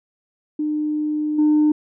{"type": "tone with level steps", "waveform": "sine", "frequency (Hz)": 302.4, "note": "D#4", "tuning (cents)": -49, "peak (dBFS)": [-19, -11], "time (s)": [0.59, 1.72], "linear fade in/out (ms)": 5, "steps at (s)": 1.38, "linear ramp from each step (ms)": 10, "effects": ["tanh soft clip ceiling -10 dBFS"]}